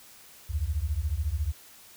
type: beating tone pair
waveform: sine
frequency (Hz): 68.2 / 82.2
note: C#2 / E2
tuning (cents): -28 / -4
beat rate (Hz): 14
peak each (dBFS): -29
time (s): 0.49-1.53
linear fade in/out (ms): 20
effects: white hiss -52 dBFS RMS until 1.96 s